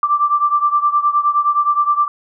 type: beating tone pair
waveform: sine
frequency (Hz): 1173 / 1182.6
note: D6 / D6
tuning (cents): -2 / +12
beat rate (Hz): 9.6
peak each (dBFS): -14 / -17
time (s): 0.03-2.08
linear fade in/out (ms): 2
effects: none

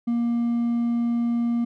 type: tone with hard clipping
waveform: triangle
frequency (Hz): 235.7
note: A#3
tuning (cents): +19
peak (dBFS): -21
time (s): 0.07-1.65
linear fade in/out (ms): 10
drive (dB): 5
effects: none

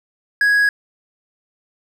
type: tone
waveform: triangle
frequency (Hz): 1661.2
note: G#6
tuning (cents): 0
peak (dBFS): -10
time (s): 0.41-0.69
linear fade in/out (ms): 2
effects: none

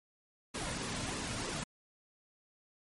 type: noise with flanger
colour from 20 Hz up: pink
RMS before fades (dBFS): -38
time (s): 0.54-1.64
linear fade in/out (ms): 10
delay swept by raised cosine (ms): 1.3 to 2.6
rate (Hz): 3.2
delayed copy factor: -0.55
effects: MP3 48 kbps

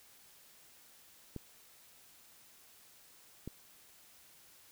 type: clicks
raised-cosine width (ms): 3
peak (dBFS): -28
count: 2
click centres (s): 1.363 / 3.476
effects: white hiss -61 dBFS RMS until 4.71 s

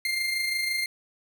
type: tone with amplitude modulation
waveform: 30% pulse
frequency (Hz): 2107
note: C7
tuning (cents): +12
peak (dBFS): -21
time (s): 0.05-0.86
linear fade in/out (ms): 2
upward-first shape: sine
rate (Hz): 25.9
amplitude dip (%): 40
effects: 9-bit

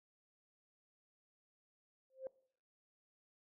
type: tone with exponential growth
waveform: sine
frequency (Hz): 526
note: C5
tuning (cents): +9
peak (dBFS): -37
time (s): 2.1-2.27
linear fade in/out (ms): 1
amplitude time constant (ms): 35
effects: noise-tail reverb RT60 0.6 s tail -22 dB re dry + tanh soft clip ceiling -33 dBFS

